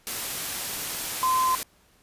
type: tone in noise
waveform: sine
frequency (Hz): 1032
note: C6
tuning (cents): -24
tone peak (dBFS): -20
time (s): 1.23-1.55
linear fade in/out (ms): 0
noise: white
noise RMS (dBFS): -31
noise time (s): 0.07-1.63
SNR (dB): +8
effects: pink hiss -61 dBFS RMS until 2.02 s + resampled to 32000 Hz